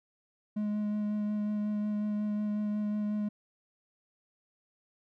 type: tone with vibrato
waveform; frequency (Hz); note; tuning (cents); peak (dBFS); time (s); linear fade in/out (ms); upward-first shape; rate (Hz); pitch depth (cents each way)
triangle; 209.6; G#3; +16; -27; 0.56-3.29; 10; sine; 5.5; 12
effects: none